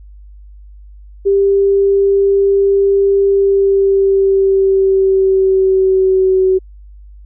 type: tone with pitch glide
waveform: sine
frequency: 395.6 to 376.2 Hz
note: G4 to F#4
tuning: +16 to +29 cents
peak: -8 dBFS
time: 1.25-6.59 s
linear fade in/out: 20 ms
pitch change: -87 cents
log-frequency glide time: 3.27-6.45 s
effects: added 50 Hz sine -34 dBFS peak until 7.25 s